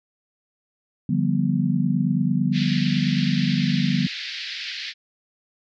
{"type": "chord", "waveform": "sine", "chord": "G dominant seventh", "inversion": "second", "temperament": "just", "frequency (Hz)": [147, 176.4, 196, 245], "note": ["D3", "F3", "G3", "B3"], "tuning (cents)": [2, 18, 0, -14], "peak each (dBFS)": -24, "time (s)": [1.09, 4.07], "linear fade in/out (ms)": 5}
{"type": "band-pass noise", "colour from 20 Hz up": "white", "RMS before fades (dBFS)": -32, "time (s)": [2.52, 4.94], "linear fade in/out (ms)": 50, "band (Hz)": [1700, 4800], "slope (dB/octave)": 48}
{"effects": []}